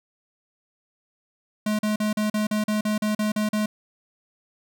square tone bursts, 212.5 Hz, G#3, 40 cents sharp, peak -22 dBFS, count 12, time 1.66-3.66 s, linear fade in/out 5 ms, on 130 ms, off 40 ms, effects none

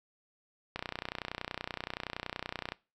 click train, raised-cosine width 0.3 ms, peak -19 dBFS, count 61, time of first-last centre 0.76-2.721 s, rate 30.6 Hz, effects noise-tail reverb RT60 0.3 s tail -21 dB re dry

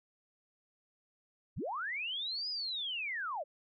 sine linear two-way sweep, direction up then down, 34.65 to 5060 to 516 Hz, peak -35 dBFS, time 1.56-3.44 s, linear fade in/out 20 ms, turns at 2.49 s, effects none

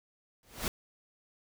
pink noise with exponential growth, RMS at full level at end -29 dBFS, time 0.43-0.68 s, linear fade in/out 1 ms, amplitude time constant 53 ms, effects none

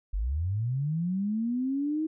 sine linear sweep, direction up, 42.67 to 320 Hz, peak -26 dBFS, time 0.13-2.07 s, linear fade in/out 10 ms, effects none

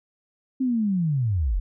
sine linear sweep, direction down, 267.2 to 36.58 Hz, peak -20 dBFS, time 0.6-1.6 s, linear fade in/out 10 ms, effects none

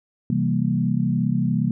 sine chord, C dominant seventh, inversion none, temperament equal, 130.81 / 164.81 / 196 / 233.1 Hz, C3 / E3 / G3 / Bb3, 0 / 0 / 0 / 0 cents, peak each -24 dBFS, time 0.3-1.71 s, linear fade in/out 2 ms, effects none

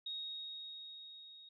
sine tone with level ramp, 3754 Hz, A#7, 11 cents sharp, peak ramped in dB -39 to -54 dBFS, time 0.06-1.49 s, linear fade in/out 5 ms, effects none

